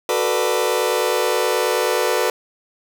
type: chord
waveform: sawtooth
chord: B minor seventh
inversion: second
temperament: just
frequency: 370.4 / 444.5 / 493.9 / 592.7 Hz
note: F#4 / A4 / B4 / D5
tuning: +2 / +18 / 0 / +16 cents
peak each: -20 / -18 / -17 / -21 dBFS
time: 0.09-2.3 s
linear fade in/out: 2 ms
effects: none